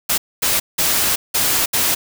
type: noise bursts at uneven times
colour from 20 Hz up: white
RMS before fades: -17 dBFS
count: 5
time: 0.09-0.18 / 0.42-0.6 / 0.78-1.16 / 1.34-1.66 / 1.73-1.95 s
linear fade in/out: 10 ms
effects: none